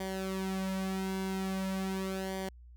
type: tone with flanger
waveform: sawtooth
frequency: 190.5 Hz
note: G3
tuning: 49 cents flat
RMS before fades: -35 dBFS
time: 0-2.49 s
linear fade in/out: 5 ms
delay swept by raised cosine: 0.75 to 3.65 ms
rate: 0.42 Hz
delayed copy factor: -0.7
effects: added 60 Hz sine -50 dBFS peak until 2.76 s